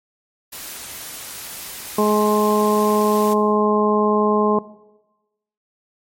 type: noise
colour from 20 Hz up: white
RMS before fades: -33 dBFS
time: 0.52-3.34 s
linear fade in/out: 10 ms
type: harmonic tone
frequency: 210.7 Hz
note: G#3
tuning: 25 cents sharp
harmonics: 1 / 2 / 3 / 4 / 5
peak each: -18 / -17 / -24 / -25 / -21 dBFS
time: 1.98-4.59 s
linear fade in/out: 5 ms
effects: noise-tail reverb RT60 1.0 s tail -18 dB re dry + MP3 64 kbps